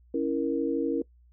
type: chord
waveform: sine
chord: A# diminished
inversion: first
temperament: equal with one note detuned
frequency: 277.2 / 329.6 / 468.1 Hz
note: C#4 / E4 / A#4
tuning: 0 / 0 / +7 cents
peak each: -29 dBFS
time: 0.14-1.02 s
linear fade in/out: 5 ms
effects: noise-tail reverb RT60 0.1 s tail -21 dB re dry + added 60 Hz sine -55 dBFS peak until 1.32 s